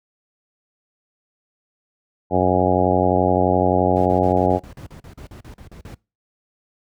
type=harmonic tone; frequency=91.6 Hz; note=F#2; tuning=17 cents flat; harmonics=1 / 2 / 3 / 4 / 5 / 6 / 7 / 8 / 9; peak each=-23 / -23 / -23 / -23 / -23 / -23 / -23 / -23 / -23 dBFS; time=2.3-4.6 s; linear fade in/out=50 ms
type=noise bursts; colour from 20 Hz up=brown; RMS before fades=-34 dBFS; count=15; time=3.96-5.945 s; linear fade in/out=2 ms; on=95 ms; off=40 ms
effects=noise-tail reverb RT60 0.3 s tail -24 dB re dry + high-pass 60 Hz 12 dB/octave